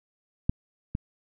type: clicks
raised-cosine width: 5 ms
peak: -10 / -16 dBFS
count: 2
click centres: 0.495 / 0.951 s
effects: none